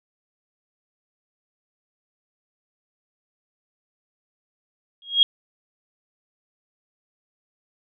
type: tone with exponential growth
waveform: sine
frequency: 3275 Hz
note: G#7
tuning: 25 cents flat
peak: -8 dBFS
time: 5.02-5.23 s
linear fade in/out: 1 ms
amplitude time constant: 44 ms
effects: none